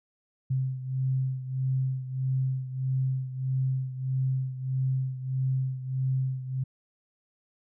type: beating tone pair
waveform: sine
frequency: 130.81 / 132.41 Hz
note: C3 / C3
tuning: 0 / +21 cents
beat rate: 1.6 Hz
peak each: -27 / -32 dBFS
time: 0.5-6.64 s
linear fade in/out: 10 ms
effects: none